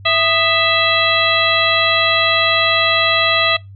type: harmonic tone with a mistuned harmonic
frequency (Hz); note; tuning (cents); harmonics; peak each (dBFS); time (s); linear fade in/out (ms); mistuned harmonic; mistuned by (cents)
660; E5; +2; 1 / 2 / 3 / 4 / 5 / 6; -19 / -19 / -19 / -19 / -19 / -19; 0.05-3.57; 10; 2; -110
effects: noise-tail reverb RT60 0.2 s tail -23 dB re dry + added 98 Hz sine -34 dBFS peak until 3.75 s